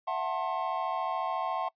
triangle chord, F# half-diminished seventh, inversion third, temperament just, 666 / 740 / 888 / 1065.6 Hz, E5 / F#5 / A5 / C6, +18 / 0 / +16 / +31 cents, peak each -34 / -32 / -34 / -32 dBFS, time 0.07-1.69 s, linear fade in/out 10 ms, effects noise-tail reverb RT60 0.1 s tail -23 dB re dry + resampled to 11025 Hz

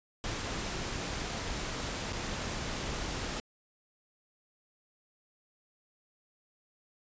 pink noise with dropouts, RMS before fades -36 dBFS, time 0.24-3.4 s, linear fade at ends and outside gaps 1 ms, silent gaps 2.125-2.13 s, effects resampled to 16000 Hz

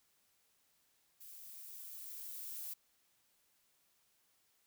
violet noise with level ramp, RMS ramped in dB -54 to -44 dBFS, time 1.2-2.74 s, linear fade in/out 10 ms, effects white hiss -75 dBFS RMS until 4.66 s

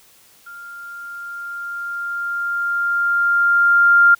sine tone with level ramp, 1396.9 Hz, F6, in tune, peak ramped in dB -34 to -7 dBFS, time 0.46-4.15 s, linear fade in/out 10 ms, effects white hiss -51 dBFS RMS until 4.19 s

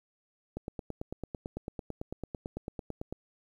click train, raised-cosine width 2 ms, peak -23 dBFS, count 24, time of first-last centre 0.57-3.126 s, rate 9 Hz, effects 10-bit

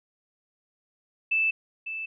sine tone with echo, 2637 Hz, E7, in tune, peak -21 dBFS, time 1.31-1.51 s, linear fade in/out 10 ms, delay 550 ms, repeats 1, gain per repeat -10 dB, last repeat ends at 2.06 s, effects none

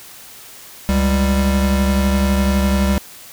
square tone pair together, 69.3 / 196.01 Hz, C#2 / G3, 0 / 0 cents, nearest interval octave + tritone, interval 1800 cents, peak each -17 dBFS, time 0.89-2.98 s, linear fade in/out 0 ms, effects white hiss -39 dBFS RMS until 3.32 s

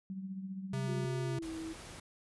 sine tone with tremolo, 191 Hz, G3, 45 cents flat, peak -36 dBFS, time 0.1-1.05 s, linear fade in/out 0 ms, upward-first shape triangle, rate 15 Hz, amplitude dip 60%
square tone, 133.1 Hz, C3, 30 cents sharp, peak -35 dBFS, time 0.73-1.39 s, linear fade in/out 5 ms
sine tone with pitch glide, 360.8 to 323.3 Hz, F#4 to E4, -44 to -34 cents, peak -39 dBFS, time 0.87-1.74 s, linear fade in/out 20 ms, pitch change -190 cents, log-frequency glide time 1.2-1.47 s
pink noise, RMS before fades -49 dBFS, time 1.42-2 s, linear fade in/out 5 ms
effects resampled to 24000 Hz

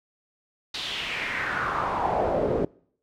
brown noise with band-pass filter sweep, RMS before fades -27 dBFS, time 0.74-2.65 s, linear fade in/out 5 ms, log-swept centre 4000 to 410 Hz, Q 3.4, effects noise-tail reverb RT60 0.6 s tail -24 dB re dry

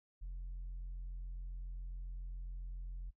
sine tone, 43.65 Hz, F1, in tune, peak -39 dBFS, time 0.21-3.11 s, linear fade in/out 20 ms, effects noise-tail reverb RT60 0.1 s tail -21 dB re dry + tanh soft clip ceiling -40 dBFS

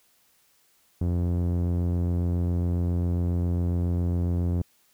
sawtooth tone with low-pass filter, 87.31 Hz, F2, in tune, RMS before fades -25 dBFS, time 1.01-4.62 s, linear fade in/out 5 ms, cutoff 380 Hz, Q 0.58, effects white hiss -64 dBFS RMS until 4.93 s

